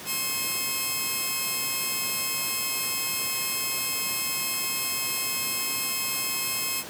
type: tone pair together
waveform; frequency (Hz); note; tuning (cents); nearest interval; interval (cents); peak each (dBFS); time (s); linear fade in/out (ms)
5% pulse; 1065 / 2571; C6 / E7; +30 / -44; octave + minor third; 1526; -19; 0.05-6.84; 50
effects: pink hiss -39 dBFS RMS until 6.89 s + high-pass 150 Hz 12 dB/octave